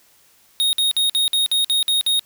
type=tone bursts; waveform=square; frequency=3731 Hz; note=A#7; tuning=1 cent sharp; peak=-16 dBFS; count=9; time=0.6-2.194 s; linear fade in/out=0 ms; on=130 ms; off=53 ms; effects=white hiss -55 dBFS RMS until 2.25 s